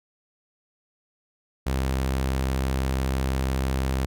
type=tone; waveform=sawtooth; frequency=66 Hz; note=C2; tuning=16 cents sharp; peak=-19 dBFS; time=1.66-4.06 s; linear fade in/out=10 ms; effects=none